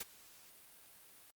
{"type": "noise with ADSR envelope", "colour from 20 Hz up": "white", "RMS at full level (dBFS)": -39, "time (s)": [0, 1.31], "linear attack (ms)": 9, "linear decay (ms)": 26, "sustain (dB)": -21, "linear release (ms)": 7, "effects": ["Opus 48 kbps"]}